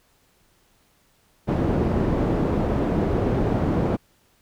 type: low-pass noise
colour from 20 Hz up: white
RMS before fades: -22 dBFS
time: 1.47-3.97 s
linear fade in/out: 20 ms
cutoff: 370 Hz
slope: 12 dB/octave
effects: pink hiss -62 dBFS RMS until 4.41 s